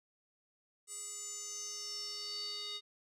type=tone with band-pass filter sweep; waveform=square; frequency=413.8 Hz; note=G#4; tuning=6 cents flat; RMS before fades=-43 dBFS; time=0.87-2.81 s; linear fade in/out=50 ms; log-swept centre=8300 to 3900 Hz; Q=7.6; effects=none